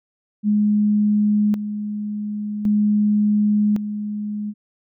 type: tone with tremolo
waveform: sine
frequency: 209 Hz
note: G#3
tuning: 11 cents sharp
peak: -14 dBFS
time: 0.43-4.54 s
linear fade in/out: 50 ms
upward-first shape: square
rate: 0.45 Hz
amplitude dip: 65%
effects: none